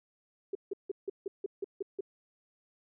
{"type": "tone bursts", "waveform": "sine", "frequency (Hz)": 393.7, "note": "G4", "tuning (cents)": 8, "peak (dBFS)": -31, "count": 9, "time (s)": [0.53, 2.008], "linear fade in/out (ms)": 5, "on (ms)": 22, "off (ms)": 160, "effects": []}